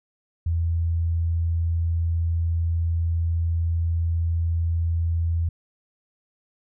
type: tone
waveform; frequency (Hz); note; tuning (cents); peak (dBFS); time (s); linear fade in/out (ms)
sine; 83.5; E2; +23; -20; 0.46-5.49; 5
effects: none